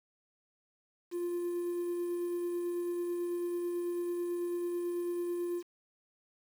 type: tone with tremolo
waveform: triangle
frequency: 349.2 Hz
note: F4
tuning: in tune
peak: -28 dBFS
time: 1.11-5.63 s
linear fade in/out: 50 ms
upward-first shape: triangle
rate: 9.1 Hz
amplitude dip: 30%
effects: tanh soft clip ceiling -26 dBFS + 9-bit